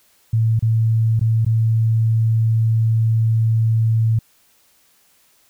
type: tone with dropouts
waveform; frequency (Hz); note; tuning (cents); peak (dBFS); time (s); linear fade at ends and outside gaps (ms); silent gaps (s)
sine; 112.5; A2; +39; -13; 0.33-4.19; 5; 0.593-0.624 / 1.195-1.211 / 1.449-1.463
effects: white hiss -57 dBFS RMS until 5.49 s